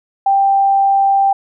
sine tone, 787 Hz, G5, 7 cents sharp, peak -9 dBFS, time 0.26-1.33 s, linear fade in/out 5 ms, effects none

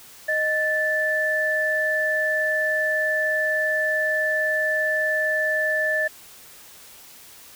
sine tone pair together, 621 / 1756.5 Hz, D#5 / A6, -3 / -3 cents, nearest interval octave + tritone, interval 1800 cents, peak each -25 / -21 dBFS, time 0.28-6.08 s, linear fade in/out 10 ms, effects white hiss -46 dBFS RMS until 7.55 s

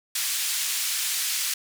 white band-pass noise, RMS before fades -27 dBFS, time 0.15-1.54 s, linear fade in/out 5 ms, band 2100 to 11000 Hz, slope 12 dB/octave, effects none

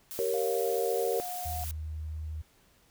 blue noise, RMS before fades -40 dBFS, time 0.11-1.71 s, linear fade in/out 0 ms
sine chord, G diminished, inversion none, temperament equal, 392 / 466.2 / 554.4 Hz, G4 / Bb4 / Db5, 0 / 0 / 0 cents, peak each -33 / -29 / -34 dBFS, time 0.19-1.2 s, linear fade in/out 0 ms
sine tone with pitch glide, 698.5 to 719.8 Hz, F5 to F#5, 0 to -48 cents, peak -36 dBFS, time 0.34-1.64 s, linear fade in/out 0 ms, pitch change +52 cents, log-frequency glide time 0.65-1.1 s
sine tone, 77.78 Hz, D#2, in tune, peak -34 dBFS, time 1.45-2.42 s, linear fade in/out 10 ms
effects pink hiss -64 dBFS RMS until 2.9 s

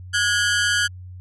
sawtooth ring-modulated tone, 1549 Hz, G6, 21 cents flat, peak -11 dBFS, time 0.13-0.88 s, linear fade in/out 20 ms, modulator 108 Hz, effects added 91 Hz sine -35 dBFS peak until 1.2 s + resampled to 24000 Hz

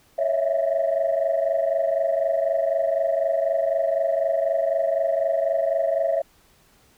sine tone cluster, 555 / 646 / 670 Hz, C#5 / E5 / E5, +2 / -35 / +28 cents, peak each -23 dBFS, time 0.18-6.22 s, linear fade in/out 10 ms, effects tanh soft clip ceiling -13 dBFS + pink hiss -58 dBFS RMS until 6.97 s

